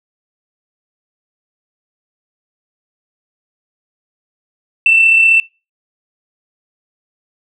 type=tone with amplitude modulation; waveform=sine; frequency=2674 Hz; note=E7; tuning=24 cents sharp; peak=-4 dBFS; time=4.86-5.4 s; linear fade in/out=2 ms; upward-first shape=sine; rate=35.5 Hz; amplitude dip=35%; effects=noise-tail reverb RT60 0.3 s tail -25 dB re dry + tanh soft clip ceiling 0 dBFS